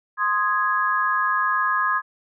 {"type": "chord", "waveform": "sine", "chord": "Ab major", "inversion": "first", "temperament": "equal", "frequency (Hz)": [1046.5, 1244.5, 1661.2], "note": ["C6", "Eb6", "Ab6"], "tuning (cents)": [0, 0, 0], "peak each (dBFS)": -23, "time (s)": [0.17, 2.02], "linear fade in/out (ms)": 50, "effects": []}